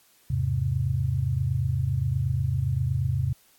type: chord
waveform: sine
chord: E augmented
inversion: none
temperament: equal with one note detuned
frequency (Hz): 82.41 / 103.83 / 131.72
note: E2 / G#2 / B#2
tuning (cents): 0 / 0 / +12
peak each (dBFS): -29 / -28 / -25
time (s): 0.3-3.33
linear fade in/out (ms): 5
effects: white hiss -60 dBFS RMS until 3.58 s + AAC 64 kbps